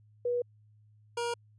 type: tone pair in turn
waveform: sine / 25% pulse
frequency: 485.7 / 473.8 Hz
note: B4 / A#4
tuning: -29 / +28 cents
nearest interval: unison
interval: 43 cents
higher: first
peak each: -27 dBFS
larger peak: neither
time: 0.25-0.42 / 1.17-1.34 s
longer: neither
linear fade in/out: 5 ms
effects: added 106 Hz sine -58 dBFS peak until 1.58 s + resampled to 24000 Hz